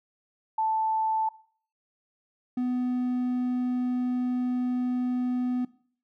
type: tone pair in turn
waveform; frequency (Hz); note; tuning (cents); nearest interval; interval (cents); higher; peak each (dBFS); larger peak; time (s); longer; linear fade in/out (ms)
sine / triangle; 880 / 249.3; A5 / B3; 0 / +16; octave + minor seventh; 2184; first; -23; neither; 0.58-1.29 / 2.57-5.65; second; 5
effects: noise-tail reverb RT60 0.5 s tail -20 dB re dry